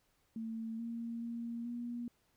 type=tone with pitch steps; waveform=sine; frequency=224.7 / 232 / 233.7 / 239.1 Hz; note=A3 / A#3 / A#3 / A#3; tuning=+37 / -8 / +5 / +44 cents; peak=-38 dBFS; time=0.36-2.08 s; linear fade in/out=2 ms; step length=430 ms; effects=pink hiss -75 dBFS RMS until 2.36 s

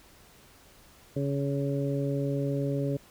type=harmonic tone; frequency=140 Hz; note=C#3; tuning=18 cents sharp; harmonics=1 / 2 / 3 / 4; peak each=-29 / -32 / -34 / -35 dBFS; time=1.16-2.97 s; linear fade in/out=5 ms; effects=pink hiss -56 dBFS RMS until 3.1 s

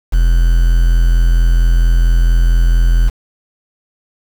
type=tone with quantisation; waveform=triangle; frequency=42.2 Hz; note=E1; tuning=41 cents sharp; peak=-5 dBFS; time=0.12-3.1 s; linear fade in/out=20 ms; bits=5; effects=none

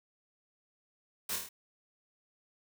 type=noise with echo; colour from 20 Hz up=white; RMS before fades=-36 dBFS; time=1.29-1.36 s; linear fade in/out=5 ms; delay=26 ms; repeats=5; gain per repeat=-3 dB; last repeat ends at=1.49 s; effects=none

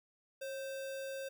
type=tone with sample-and-hold; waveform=sine; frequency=542 Hz; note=C#5; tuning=39 cents flat; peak=-39 dBFS; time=0.41-1.29 s; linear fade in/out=10 ms; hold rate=2100 Hz; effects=none

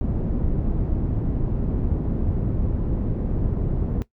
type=low-pass noise; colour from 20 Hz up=pink; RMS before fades=-23 dBFS; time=0.01-4.02 s; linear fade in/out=0 ms; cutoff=270 Hz; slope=12 dB/octave; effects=noise-tail reverb RT60 0.1 s tail -17 dB re dry

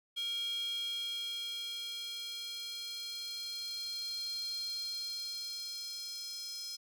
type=tone with high-pass filter sweep; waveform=square; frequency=466.2 Hz; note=A#4; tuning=in tune; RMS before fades=-40 dBFS; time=0.16-6.77 s; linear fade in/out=20 ms; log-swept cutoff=3200 to 4800 Hz; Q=8.7; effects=none

